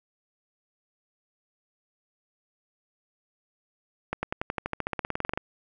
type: accelerating click train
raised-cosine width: 0.5 ms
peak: -13 dBFS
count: 20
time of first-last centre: 4.13-5.375 s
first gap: 100 ms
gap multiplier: 0.95
effects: none

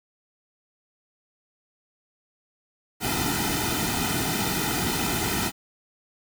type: noise with comb filter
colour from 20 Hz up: pink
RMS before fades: -26 dBFS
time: 3-5.52 s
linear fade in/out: 50 ms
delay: 1.8 ms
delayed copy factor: -0.9
effects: none

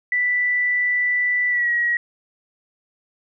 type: tone with pitch glide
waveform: sine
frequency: 1975.5 to 1906 Hz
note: B6 to A#6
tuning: 0 to +38 cents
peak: -17 dBFS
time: 0.12-1.97 s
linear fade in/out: 2 ms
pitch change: -62 cents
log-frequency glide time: 1.49-1.7 s
effects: none

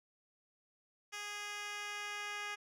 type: tone with band-pass filter sweep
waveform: 10% pulse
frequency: 413 Hz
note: G#4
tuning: 10 cents flat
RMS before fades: -43 dBFS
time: 1.12-2.56 s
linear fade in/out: 20 ms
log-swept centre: 4200 to 2600 Hz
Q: 0.72
effects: none

